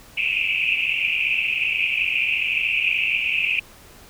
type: band-pass noise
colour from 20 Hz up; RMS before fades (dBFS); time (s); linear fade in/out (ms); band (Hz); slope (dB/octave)
pink; -22; 0.17-3.6; 10; 2400 to 2700; 96
effects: pink hiss -47 dBFS RMS until 4.09 s